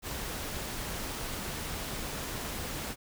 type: noise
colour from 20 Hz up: pink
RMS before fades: -37 dBFS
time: 0.02-2.96 s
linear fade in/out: 50 ms
effects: none

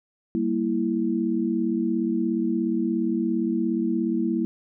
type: chord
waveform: sine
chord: E diminished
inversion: first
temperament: equal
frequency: 196 / 233.1 / 329.6 Hz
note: G3 / Bb3 / E4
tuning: 0 / 0 / 0 cents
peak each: -28 / -25 / -25 dBFS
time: 0.35-4.45 s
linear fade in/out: 0 ms
effects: none

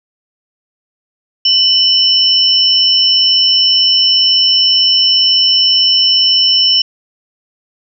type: tone pair together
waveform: sine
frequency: 2985 / 5359 Hz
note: F#7 / E8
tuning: +15 / +28 cents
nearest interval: minor seventh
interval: 1013 cents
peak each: -10 dBFS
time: 1.45-6.82 s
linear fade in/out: 5 ms
effects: none

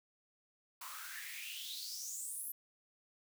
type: noise with high-pass filter sweep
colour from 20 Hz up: white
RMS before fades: -45 dBFS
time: 0.81-2.52 s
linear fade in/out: 5 ms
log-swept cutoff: 1000 to 12000 Hz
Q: 6.7
effects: none

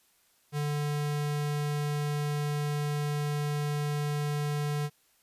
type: tone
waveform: square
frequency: 147.2 Hz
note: D3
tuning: 4 cents sharp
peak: -29 dBFS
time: 0.52-4.9 s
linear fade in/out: 50 ms
effects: white hiss -67 dBFS RMS until 5.22 s + resampled to 32000 Hz

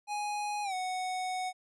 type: tone with pitch glide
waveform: square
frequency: 830.6 to 740 Hz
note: G#5 to F#5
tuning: 0 to 0 cents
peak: -33 dBFS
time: 0.07-1.53 s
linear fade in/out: 50 ms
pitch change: -200 cents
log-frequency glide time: 0.63-0.74 s
effects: resampled to 24000 Hz

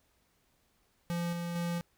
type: tone with tremolo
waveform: square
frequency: 171.9 Hz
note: F3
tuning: 27 cents flat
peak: -32 dBFS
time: 1.1-1.81 s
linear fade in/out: 0 ms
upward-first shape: square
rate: 2.2 Hz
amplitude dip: 30%
effects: pink hiss -72 dBFS RMS until 1.97 s

